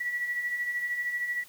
sine beating tone pair, 1933 / 1946 Hz, B6 / B6, -38 / -26 cents, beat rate 13 Hz, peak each -38 / -29 dBFS, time 0-1.44 s, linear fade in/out 10 ms, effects white hiss -53 dBFS RMS until 1.48 s

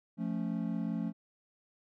triangle chord, F augmented, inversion none, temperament equal, 174.61 / 220 / 277.2 Hz, F3 / A3 / C#4, 0 / 0 / 0 cents, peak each -34 / -33 / -37 dBFS, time 0.17-1.13 s, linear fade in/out 50 ms, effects none

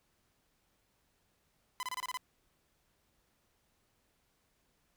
sawtooth tone bursts, 1010 Hz, B5, 39 cents sharp, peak -32 dBFS, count 7, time 1.8-2.172 s, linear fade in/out 0 ms, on 30 ms, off 27 ms, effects pink hiss -75 dBFS RMS until 4.96 s

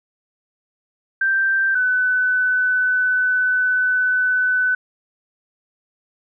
sine tone pair in turn, 1568 / 1502.8 Hz, G6 / F#6, 0 / +26 cents, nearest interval minor second, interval 74 cents, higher first, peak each -15 dBFS, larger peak neither, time 1.21-1.75 / 1.75-4.75 s, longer second, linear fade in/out 5 ms, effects none

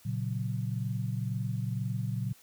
sine chord, F# major, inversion first, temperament equal, 116.54 / 138.59 / 185 Hz, A#2 / C#3 / F#3, 0 / 0 / 0 cents, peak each -32 / -35 / -37 dBFS, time 0.05-2.33 s, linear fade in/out 10 ms, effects white hiss -59 dBFS RMS until 2.42 s

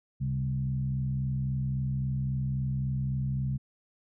sine tone with frequency modulation, 133.3 Hz, C3, 33 cents sharp, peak -27 dBFS, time 0.2-3.58 s, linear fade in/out 20 ms, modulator 63.7 Hz, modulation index 0.68, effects none

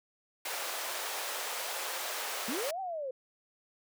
pink high-pass noise, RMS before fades -37 dBFS, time 0.45-2.71 s, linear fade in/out 5 ms, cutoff 520 Hz, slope 24 dB/octave
sine linear two-way sweep, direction up then down, 207.7 to 784 to 500 Hz, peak -34 dBFS, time 2.48-3.11 s, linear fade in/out 5 ms, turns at 2.8 s
effects none

